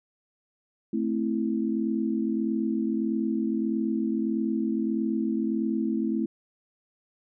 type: chord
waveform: sine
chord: A minor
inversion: none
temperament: equal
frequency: 220 / 261.6 / 329.6 Hz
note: A3 / C4 / E4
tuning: 0 / 0 / 0 cents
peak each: -27 / -30 / -29 dBFS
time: 0.93-6.26 s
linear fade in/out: 5 ms
effects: none